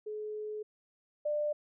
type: tone pair in turn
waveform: sine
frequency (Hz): 425.7 / 595.5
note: G#4 / D5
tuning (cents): +43 / +24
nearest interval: tritone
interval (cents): 581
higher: second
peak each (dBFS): -36 / -29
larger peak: second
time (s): 0.06-0.63 / 1.25-1.53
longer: first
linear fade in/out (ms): 10
effects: none